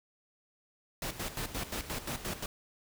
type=noise with tremolo; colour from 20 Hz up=pink; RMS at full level=-36 dBFS; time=1.02-2.46 s; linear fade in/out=2 ms; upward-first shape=square; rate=5.7 Hz; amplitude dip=70%; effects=none